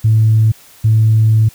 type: tone pair in turn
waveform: sine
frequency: 110 / 110 Hz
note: A2 / A2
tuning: 0 / 0 cents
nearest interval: unison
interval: 0 cents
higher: neither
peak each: -6 dBFS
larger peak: neither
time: 0.04-0.52 / 0.84-1.49 s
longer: second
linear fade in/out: 10 ms
effects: tanh soft clip ceiling -2 dBFS + white hiss -43 dBFS RMS until 1.54 s